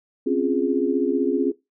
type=chord; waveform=sine; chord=Db major seventh; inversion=third; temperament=equal; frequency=261.6 / 277.2 / 349.2 / 415.3 Hz; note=C4 / Db4 / F4 / Ab4; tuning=0 / 0 / 0 / 0 cents; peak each=-24 dBFS; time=0.26-1.52 s; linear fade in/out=10 ms; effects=noise-tail reverb RT60 0.2 s tail -19 dB re dry